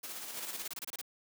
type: noise with tremolo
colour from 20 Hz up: white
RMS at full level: -42 dBFS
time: 0.03-0.68 s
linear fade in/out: 10 ms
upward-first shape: square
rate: 16 Hz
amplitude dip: 30%
type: noise bursts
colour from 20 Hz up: white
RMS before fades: -41 dBFS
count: 12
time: 0.37-1.014 s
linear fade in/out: 2 ms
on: 28 ms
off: 28 ms
effects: high-pass 200 Hz 12 dB/octave